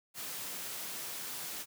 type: high-pass noise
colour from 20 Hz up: white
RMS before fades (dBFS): -41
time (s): 0.14-1.66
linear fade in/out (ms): 50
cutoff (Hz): 110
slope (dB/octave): 48
effects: none